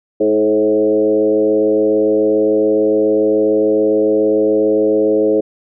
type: tone with frequency modulation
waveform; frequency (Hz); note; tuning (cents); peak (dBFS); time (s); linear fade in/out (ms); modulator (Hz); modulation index
sine; 427.6; A4; -49; -10; 0.2-5.41; 10; 107; 1.2
effects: none